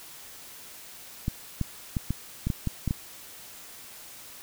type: clicks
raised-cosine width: 5 ms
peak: -14 dBFS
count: 9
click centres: 1.281 / 1.613 / 1.968 / 2.106 / 2.47 / 2.502 / 2.673 / 2.877 / 2.909 s
effects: white hiss -46 dBFS RMS until 4.42 s